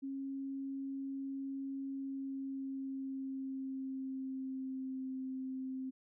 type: tone with pitch glide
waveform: sine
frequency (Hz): 271.9 to 261.7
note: C#4 to C4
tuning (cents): -33 to 0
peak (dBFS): -38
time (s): 0.02-5.91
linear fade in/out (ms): 20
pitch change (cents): -67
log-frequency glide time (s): 1.9-5.16
effects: none